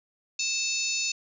harmonic tone with a mistuned harmonic, 876 Hz, A5, 8 cents flat, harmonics 3 / 4 / 5 / 6 / 7 / 8, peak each -31 / -36 / -33 / -34 / -34 / -33 dBFS, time 0.39-1.12 s, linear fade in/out 5 ms, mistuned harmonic 4, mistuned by +100 cents, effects none

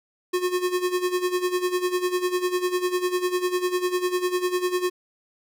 square tone with tremolo, 361.6 Hz, F#4, 40 cents flat, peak -20 dBFS, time 0.33-4.9 s, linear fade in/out 10 ms, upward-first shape sine, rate 10 Hz, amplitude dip 75%, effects none

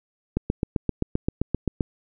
click train, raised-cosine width 3 ms, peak -9 dBFS, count 12, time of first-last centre 0.37-1.808 s, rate 7.65 Hz, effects none

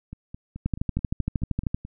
two click trains, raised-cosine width 5 ms, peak -12 / -24 dBFS, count 15 / 9, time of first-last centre 0.66-1.745 / 0.13-1.85 s, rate 12.9 / 4.65 Hz, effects none

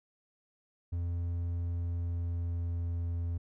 triangle tone with pitch glide, 86.1 to 85.36 Hz, F2 to F2, -24 to -39 cents, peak -29 dBFS, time 0.92-3.38 s, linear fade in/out 10 ms, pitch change -15 cents, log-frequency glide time 1.72-3.14 s, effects none

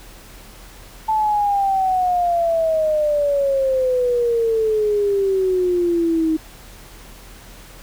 sine exponential sweep, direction down, 880 to 314.3 Hz, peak -15 dBFS, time 1.08-6.37 s, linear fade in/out 10 ms, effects added 41 Hz sine -42 dBFS peak until 7.82 s + pink hiss -43 dBFS RMS until 7.82 s

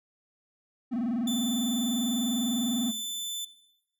triangle tone with vibrato, 239.5 Hz, A#3, 47 cents sharp, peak -25 dBFS, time 0.91-2.92 s, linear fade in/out 20 ms, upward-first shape square, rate 20 Hz, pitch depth 130 cents each way
sawtooth tone, 3520 Hz, A7, in tune, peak -28 dBFS, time 1.27-3.45 s, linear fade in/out 5 ms
effects noise-tail reverb RT60 0.9 s tail -18 dB re dry

